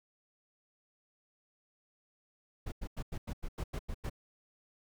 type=noise bursts; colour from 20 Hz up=brown; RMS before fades=-37 dBFS; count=10; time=2.66-4.098 s; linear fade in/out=10 ms; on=61 ms; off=92 ms; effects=none